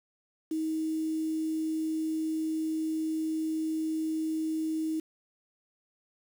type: tone with quantisation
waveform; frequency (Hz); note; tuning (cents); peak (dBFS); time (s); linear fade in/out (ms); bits
sine; 316.6; D#4; +30; -28; 0.51-5; 5; 8
effects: none